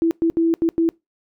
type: tone bursts at uneven times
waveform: sine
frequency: 330.7 Hz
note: E4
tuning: 6 cents sharp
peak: -14 dBFS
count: 5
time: 0.02-0.11 / 0.22-0.3 / 0.37-0.54 / 0.62-0.69 / 0.78-0.89 s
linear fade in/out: 0 ms
effects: noise-tail reverb RT60 0.2 s tail -24 dB re dry